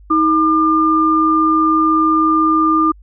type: tone pair together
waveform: sine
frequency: 317 / 1201 Hz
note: D#4 / D6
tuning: +32 / +38 cents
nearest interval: octave + major seventh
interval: 2306 cents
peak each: -14 / -12 dBFS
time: 0.1-2.92 s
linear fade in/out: 10 ms
effects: added 50 Hz sine -39 dBFS peak until 3.02 s